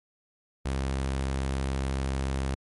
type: tone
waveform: sawtooth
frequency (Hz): 67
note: C2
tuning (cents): +42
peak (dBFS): -23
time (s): 0.65-2.55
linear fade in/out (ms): 10
effects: MP3 48 kbps